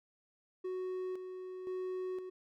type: tone with tremolo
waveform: triangle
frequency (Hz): 370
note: F#4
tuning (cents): 0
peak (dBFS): -34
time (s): 0.64-2.3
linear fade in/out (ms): 10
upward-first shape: square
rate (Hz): 0.97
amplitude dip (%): 50
effects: none